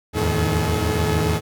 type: tone cluster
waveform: sawtooth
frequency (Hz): 78.5 / 85.3 / 108.3 / 155.6 / 427.5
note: D#2 / F2 / A2 / D#3 / A4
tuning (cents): +16 / -40 / -27 / 0 / -50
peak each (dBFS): -21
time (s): 0.13-1.41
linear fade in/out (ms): 50
effects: none